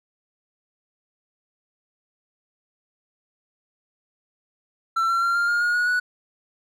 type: tone with pitch steps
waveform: triangle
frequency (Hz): 1343 / 1361 / 1379.2 / 1397.6 / 1416.3 / 1435.2 / 1454.4 / 1473.9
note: E6 / F6 / F6 / F6 / F6 / F6 / F#6 / F#6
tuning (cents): +32 / -45 / -22 / +1 / +24 / +47 / -30 / -7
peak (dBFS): -17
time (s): 4.96-6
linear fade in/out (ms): 10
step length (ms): 130
effects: none